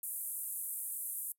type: band-pass noise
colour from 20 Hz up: white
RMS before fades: -40 dBFS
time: 0.03-1.32 s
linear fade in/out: 2 ms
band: 8800 to 14000 Hz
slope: 48 dB/octave
effects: noise-tail reverb RT60 0.1 s tail -23 dB re dry